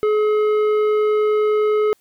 triangle tone with tanh clipping, 425.1 Hz, G#4, 40 cents sharp, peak -16 dBFS, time 0.03-1.93 s, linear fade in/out 0 ms, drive 14 dB, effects white hiss -61 dBFS RMS until 2 s

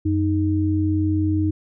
sine tone pair together, 92.5 / 311.1 Hz, F#2 / D#4, 0 / 0 cents, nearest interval octave + major sixth, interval 2100 cents, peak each -20 dBFS, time 0.05-1.51 s, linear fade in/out 10 ms, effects none

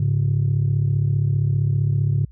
sine tone pair together, 105.26 / 140.5 Hz, G#2 / C#3, +24 / +24 cents, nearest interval perfect fourth, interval 500 cents, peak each -18 dBFS, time 0-2.25 s, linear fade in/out 5 ms, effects tanh soft clip ceiling -12 dBFS + added 60 Hz sine -42 dBFS peak until 2.31 s

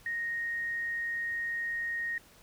sine tone, 1864.7 Hz, A#6, in tune, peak -31 dBFS, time 0.06-2.18 s, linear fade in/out 2 ms, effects pink hiss -58 dBFS RMS until 2.42 s

